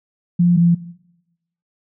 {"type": "tone pair in turn", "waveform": "sine", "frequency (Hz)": [174.61, 171.51], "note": ["F3", "F3"], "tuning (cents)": [0, -31], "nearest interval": "unison", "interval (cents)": 31, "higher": "first", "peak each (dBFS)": -10, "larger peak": "neither", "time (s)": [[0.39, 0.57], [0.57, 0.75]], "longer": "neither", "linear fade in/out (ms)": 10, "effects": ["noise-tail reverb RT60 0.9 s tail -19 dB re dry"]}